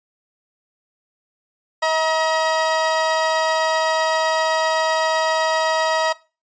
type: tone pair together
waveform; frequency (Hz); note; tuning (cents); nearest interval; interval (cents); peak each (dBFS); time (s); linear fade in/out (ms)
30% pulse; 638.6 / 954; D#5 / A#5; +45 / +40; perfect fifth; 695; -17; 1.82-6.13; 10
effects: noise-tail reverb RT60 0.3 s tail -19 dB re dry + resampled to 16000 Hz